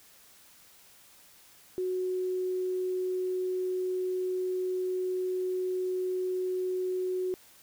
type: tone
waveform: sine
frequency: 368.6 Hz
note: F#4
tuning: 7 cents flat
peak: -28 dBFS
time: 1.78-7.34 s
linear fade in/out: 0 ms
effects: white hiss -57 dBFS RMS until 7.62 s